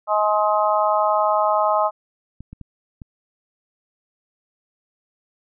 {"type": "harmonic tone", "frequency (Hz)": 210.6, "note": "G#3", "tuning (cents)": 24, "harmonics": [3, 4, 5, 6], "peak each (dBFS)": [-20, -21, -22, -23], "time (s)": [0.07, 1.91], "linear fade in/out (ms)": 50}
{"type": "clicks", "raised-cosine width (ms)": 5, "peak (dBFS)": -24, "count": 4, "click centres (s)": [2.406, 2.53, 2.613, 3.018]}
{"effects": []}